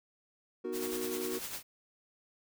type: chord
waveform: triangle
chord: B major seventh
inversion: none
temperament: equal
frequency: 246.9 / 311.1 / 370 / 466.2 Hz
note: B3 / D#4 / F#4 / A#4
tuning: 0 / 0 / 0 / 0 cents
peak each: -41 / -41 / -35 / -39 dBFS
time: 0.64-1.39 s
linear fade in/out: 10 ms
type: noise with tremolo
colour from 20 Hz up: white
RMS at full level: -39 dBFS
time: 0.72-1.63 s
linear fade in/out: 50 ms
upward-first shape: sine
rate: 10 Hz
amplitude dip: 50%
effects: none